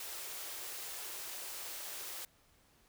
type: high-pass noise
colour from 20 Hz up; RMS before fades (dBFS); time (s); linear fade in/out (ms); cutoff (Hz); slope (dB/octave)
white; -44; 0-2.25; 2; 320; 96
effects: pink hiss -68 dBFS RMS until 2.88 s

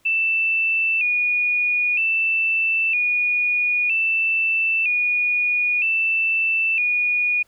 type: tone with vibrato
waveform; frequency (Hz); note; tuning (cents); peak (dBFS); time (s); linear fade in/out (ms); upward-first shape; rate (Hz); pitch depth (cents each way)
sine; 2553; D#7; +44; -17; 0.05-7.43; 10; square; 0.52; 70
effects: pink hiss -61 dBFS RMS until 7.47 s

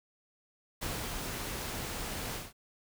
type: noise with ADSR envelope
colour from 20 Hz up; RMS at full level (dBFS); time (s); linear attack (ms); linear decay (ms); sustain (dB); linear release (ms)
pink; -36; 0.81-2.53; 18; 240; -2; 180
effects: none

